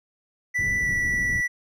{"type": "tone with pitch glide", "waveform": "triangle", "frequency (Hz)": [1975.5, 1957.3], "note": ["B6", "B6"], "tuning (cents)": [0, -16], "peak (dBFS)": -20, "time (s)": [0.54, 1.48], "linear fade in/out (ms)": 20, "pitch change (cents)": -16, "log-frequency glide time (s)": [0.79, 0.89]}
{"type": "low-pass noise", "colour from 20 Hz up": "pink", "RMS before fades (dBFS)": -33, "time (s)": [0.58, 1.42], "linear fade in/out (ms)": 20, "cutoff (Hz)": 220, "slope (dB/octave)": 12}
{"effects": []}